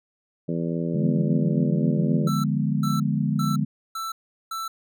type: harmonic tone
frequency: 83.6 Hz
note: E2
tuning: 25 cents sharp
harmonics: 2 / 3 / 4 / 5 / 6 / 7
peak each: -26 / -30 / -32 / -34 / -36 / -37 dBFS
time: 0.48-2.29 s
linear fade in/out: 10 ms
type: chord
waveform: sine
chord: D diminished seventh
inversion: none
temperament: equal with one note detuned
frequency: 148.2 / 174.61 / 207.7 / 246.9 Hz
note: D3 / F3 / Ab3 / Cb4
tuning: +16 / 0 / 0 / 0 cents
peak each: -24 / -29 / -25 / -29 dBFS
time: 0.94-3.65 s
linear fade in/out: 10 ms
type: tone bursts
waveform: square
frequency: 1329 Hz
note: E6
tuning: 14 cents sharp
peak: -29 dBFS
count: 5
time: 2.27-4.68 s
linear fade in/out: 5 ms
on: 170 ms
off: 390 ms
effects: none